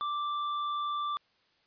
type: tone with hard clipping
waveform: sine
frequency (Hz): 1174.7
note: D6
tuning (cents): 0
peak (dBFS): -32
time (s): 0.01-1.17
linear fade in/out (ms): 0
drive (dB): 8
effects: white hiss -69 dBFS RMS until 1.66 s + resampled to 11025 Hz